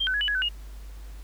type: tone with pitch steps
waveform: sine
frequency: 3180 / 1515 / 1677 / 2968 / 1673 / 1517 / 2860 Hz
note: G7 / F#6 / G#6 / F#7 / G#6 / F#6 / F7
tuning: +24 / +40 / +16 / +5 / +12 / +43 / +41 cents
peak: -23 dBFS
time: 0-0.49 s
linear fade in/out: 10 ms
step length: 70 ms
effects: added 50 Hz sine -38 dBFS peak until 1.23 s + pink hiss -54 dBFS RMS until 1.23 s